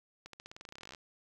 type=accelerating click train; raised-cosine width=0.2 ms; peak=-30 dBFS; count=21; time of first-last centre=0.26-0.948 s; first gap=73 ms; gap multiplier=0.91; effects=10-bit